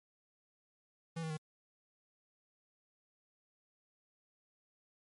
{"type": "tone with pitch steps", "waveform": "square", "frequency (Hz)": [164.81, 159.84, 155.02], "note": ["E3", "D#3", "D#3"], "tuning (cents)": [0, 47, -6], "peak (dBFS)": -38, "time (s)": [1.16, 1.373], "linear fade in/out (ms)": 10, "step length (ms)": 71, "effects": ["MP3 48 kbps"]}